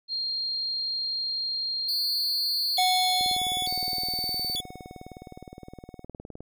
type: tone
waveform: sine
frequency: 4212 Hz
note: C8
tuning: 11 cents sharp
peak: -27 dBFS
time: 0.08-3.38 s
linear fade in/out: 50 ms
type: tone with vibrato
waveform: 45% pulse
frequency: 3951 Hz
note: B7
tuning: in tune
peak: -27 dBFS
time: 1.88-4.61 s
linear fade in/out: 10 ms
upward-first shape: square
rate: 0.56 Hz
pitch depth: 240 cents each way
type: tone with exponential decay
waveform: square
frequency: 737 Hz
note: F#5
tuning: 7 cents flat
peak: -22 dBFS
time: 2.78-6.05 s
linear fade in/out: 5 ms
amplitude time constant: 710 ms
type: click train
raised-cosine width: 2 ms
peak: -27 dBFS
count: 63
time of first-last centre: 3.21-6.406 s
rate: 19.4 Hz
effects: none